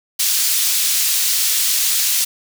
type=high-pass noise; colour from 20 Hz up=pink; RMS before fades=-17 dBFS; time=0.19-2.25 s; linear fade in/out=10 ms; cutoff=4300 Hz; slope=12 dB/octave; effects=none